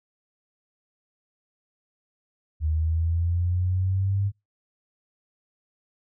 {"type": "exponential sweep", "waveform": "sine", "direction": "up", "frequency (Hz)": [76.8, 101], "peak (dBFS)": -21, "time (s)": [2.6, 4.32], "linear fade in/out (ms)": 50, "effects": ["noise-tail reverb RT60 0.2 s tail -25 dB re dry"]}